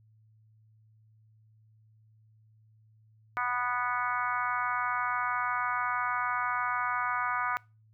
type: harmonic tone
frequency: 246.2 Hz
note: B3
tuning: 5 cents flat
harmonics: 3 / 4 / 5 / 6 / 7 / 8 / 9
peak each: -38 / -34 / -32 / -34 / -42 / -44 / -40 dBFS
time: 3.37-7.57 s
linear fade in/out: 0 ms
effects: noise-tail reverb RT60 0.3 s tail -24 dB re dry + added 109 Hz sine -59 dBFS peak until 7.93 s